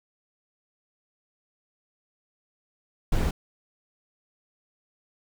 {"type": "noise", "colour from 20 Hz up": "brown", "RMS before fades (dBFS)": -23, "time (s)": [3.12, 3.31], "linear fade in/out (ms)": 5, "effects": []}